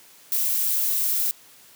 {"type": "noise", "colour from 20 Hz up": "violet", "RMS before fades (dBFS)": -23, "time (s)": [0.32, 1.31], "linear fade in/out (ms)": 0, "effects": ["white hiss -51 dBFS RMS until 1.75 s", "high-pass 100 Hz 12 dB/octave"]}